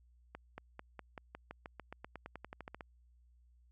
accelerating click train, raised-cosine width 0.5 ms, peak -30 dBFS, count 20, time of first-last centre 0.35-2.808 s, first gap 230 ms, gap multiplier 0.93, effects added 60 Hz sine -63 dBFS peak until 3.71 s

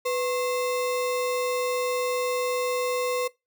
sine tone with sample-and-hold, 497.4 Hz, B4, 12 cents sharp, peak -23 dBFS, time 0.05-3.28 s, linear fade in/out 10 ms, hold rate 1575 Hz, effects noise-tail reverb RT60 0.2 s tail -20 dB re dry

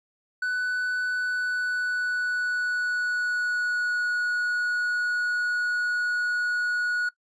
triangle tone with pitch glide, 1493 to 1458.9 Hz, F#6 to F#6, +15 to -25 cents, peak -22 dBFS, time 0.42-7.09 s, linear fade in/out 5 ms, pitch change -40 cents, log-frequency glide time 1.06-4.1 s, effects noise-tail reverb RT60 0.1 s tail -19 dB re dry + resampled to 22050 Hz

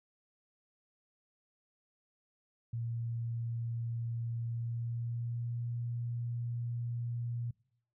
sine tone with pitch glide, 116.54 to 118.92 Hz, A#2 to A#2, 0 to +35 cents, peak -34 dBFS, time 2.73-7.51 s, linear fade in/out 5 ms, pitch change +35 cents, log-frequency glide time 4.45-5.62 s, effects noise-tail reverb RT60 0.7 s tail -25 dB re dry

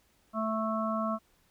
harmonic tone, 220 Hz, A3, in tune, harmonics 1 / 3 / 5 / 6, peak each -32 / -34 / -34 / -37 dBFS, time 0.33-1.19 s, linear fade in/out 50 ms, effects pink hiss -68 dBFS RMS until 1.5 s

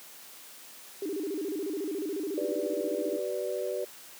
sine tone with vibrato, 349.2 Hz, F4, in tune, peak -30 dBFS, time 1.02-3.19 s, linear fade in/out 2 ms, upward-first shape square, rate 14 Hz, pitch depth 220 cents each way
sine chord, B minor, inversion second, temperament equal with one note detuned, 379.7 / 493.9 / 587.3 Hz, F#4 / B4 / D5, +45 / 0 / 0 cents, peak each -34 dBFS, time 2.37-3.85 s, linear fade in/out 10 ms
effects white hiss -49 dBFS RMS until 4.19 s + high-pass 200 Hz 12 dB/octave

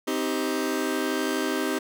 sawtooth chord, C minor, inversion none, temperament just, 261.6 / 314 / 392.4 Hz, C4 / Eb4 / G4, 0 / +16 / +2 cents, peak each -25 dBFS, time 0.07-1.79 s, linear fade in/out 10 ms, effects none

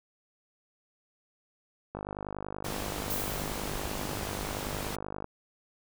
click train, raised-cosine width 1 ms, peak -22 dBFS, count 167, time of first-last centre 1.95-5.244 s, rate 50.4 Hz
pink noise, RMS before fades -37 dBFS, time 2.64-4.96 s, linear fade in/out 10 ms
violet noise with exponential decay, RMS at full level -32 dBFS, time 3.1-4.07 s, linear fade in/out 5 ms, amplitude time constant 210 ms
effects none

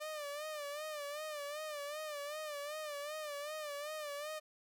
sawtooth tone with vibrato, 596 Hz, D5, 25 cents sharp, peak -37 dBFS, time 0-4.4 s, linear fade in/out 20 ms, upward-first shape sine, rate 2.6 Hz, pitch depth 78 cents each way, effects none

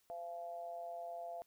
harmonic tone, 171.1 Hz, F3, 35 cents flat, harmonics 3 / 4 / 5, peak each -52 / -43 / -57 dBFS, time 0.1-1.42 s, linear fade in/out 0 ms, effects white hiss -75 dBFS RMS until 1.46 s

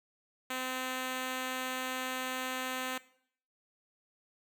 5% pulse tone, 257.4 Hz, C4, 28 cents flat, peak -23 dBFS, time 0.5-2.98 s, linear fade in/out 5 ms, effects noise-tail reverb RT60 0.6 s tail -18 dB re dry

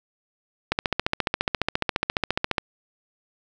click train, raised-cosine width 0.3 ms, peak -5 dBFS, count 28, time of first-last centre 0.72-2.582 s, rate 14.5 Hz, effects none

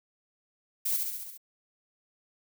violet noise with echo, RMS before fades -29 dBFS, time 0.85-0.97 s, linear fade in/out 10 ms, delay 68 ms, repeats 6, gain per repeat -3 dB, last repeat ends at 1.378 s, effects none

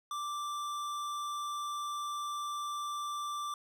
sine tone with tanh clipping, 1175 Hz, D6, 1 cent sharp, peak -37 dBFS, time 0.11-3.54 s, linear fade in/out 2 ms, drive 18 dB, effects none

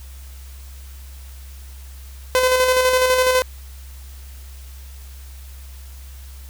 sawtooth tone with tremolo, 510 Hz, C5, 44 cents flat, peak -9 dBFS, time 2.35-3.42 s, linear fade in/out 0 ms, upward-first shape square, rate 12 Hz, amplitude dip 35%, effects added 66 Hz sine -35 dBFS peak until 6.49 s + white hiss -47 dBFS RMS until 6.49 s

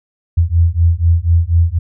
sine beating tone pair, 82.41 / 86.51 Hz, E2 / F2, 0 / -16 cents, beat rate 4.1 Hz, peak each -12 dBFS, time 0.37-1.79 s, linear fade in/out 10 ms, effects none

